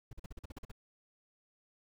brown noise bursts, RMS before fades -44 dBFS, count 10, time 0.11-0.716 s, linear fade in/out 5 ms, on 21 ms, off 44 ms, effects none

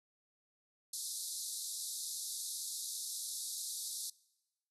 white band-pass noise, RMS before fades -42 dBFS, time 0.93-4.1 s, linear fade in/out 5 ms, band 3700 to 12000 Hz, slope 96 dB/octave, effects noise-tail reverb RT60 1.0 s tail -23 dB re dry

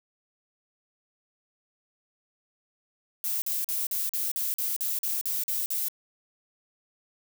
violet noise bursts, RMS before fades -29 dBFS, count 12, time 3.24-5.884 s, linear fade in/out 0 ms, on 180 ms, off 44 ms, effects none

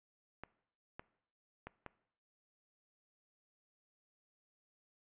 clicks, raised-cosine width 0.5 ms, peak -30 dBFS, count 4, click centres 0.436 / 0.995 / 1.67 / 1.863 s, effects noise-tail reverb RT60 0.7 s tail -20 dB re dry + resampled to 8000 Hz

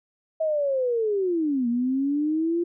sine linear two-way sweep, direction down then up, 646 to 233.1 to 348.4 Hz, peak -21 dBFS, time 0.4-2.64 s, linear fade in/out 10 ms, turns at 1.68 s, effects none

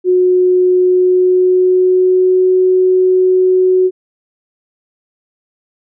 sine tone with pitch glide, 364.7 to 370.2 Hz, F#4 to F#4, -25 to +1 cents, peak -7 dBFS, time 0.04-3.91 s, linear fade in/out 50 ms, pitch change +26 cents, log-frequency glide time 0.8-2.5 s, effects none

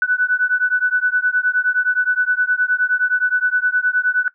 sine beating tone pair, 1486 / 1495.6 Hz, F#6 / F#6, +7 / +18 cents, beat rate 9.6 Hz, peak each -17 dBFS, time 0.02-4.28 s, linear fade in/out 2 ms, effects noise-tail reverb RT60 0.1 s tail -19 dB re dry

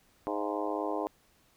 harmonic tone with a mistuned harmonic, 103.83 Hz, G#2, in tune, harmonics 3 / 4 / 5 / 6 / 7 / 8 / 9 / 10, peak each -36 / -37 / -38 / -39 / -39 / -40 / -41 / -41 dBFS, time 0.27-1.07 s, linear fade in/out 0 ms, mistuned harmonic 7, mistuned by -56 cents, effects pink hiss -66 dBFS RMS until 1.56 s

